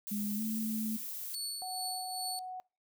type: noise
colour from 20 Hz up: violet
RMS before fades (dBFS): -41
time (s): 0.07-1.35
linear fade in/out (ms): 0
type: tone with pitch glide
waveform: sine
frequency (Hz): 207.7 to 218.9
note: G#3 to A3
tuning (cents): 0 to -9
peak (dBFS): -33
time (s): 0.11-0.97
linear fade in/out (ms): 10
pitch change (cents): +91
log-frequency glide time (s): 0.36-0.41
type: tone with tremolo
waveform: 25% pulse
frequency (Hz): 4435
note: C#8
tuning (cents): 0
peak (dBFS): -30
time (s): 1.34-2.39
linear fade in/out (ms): 0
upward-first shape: triangle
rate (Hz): 2.4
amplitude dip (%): 55
type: tone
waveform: sine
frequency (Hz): 740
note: F#5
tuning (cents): 0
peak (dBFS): -39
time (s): 1.62-2.6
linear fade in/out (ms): 0
effects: noise-tail reverb RT60 0.3 s tail -25 dB re dry